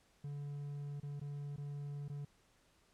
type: tone with dropouts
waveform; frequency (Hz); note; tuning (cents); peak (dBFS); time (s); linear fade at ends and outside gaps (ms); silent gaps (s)
triangle; 143.8; D3; -36; -39; 0.24-2.25; 5; 1.001-1.03 / 1.198-1.213 / 1.563-1.579 / 2.082-2.097
effects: pink hiss -71 dBFS RMS until 2.93 s + low-pass 10000 Hz 12 dB/octave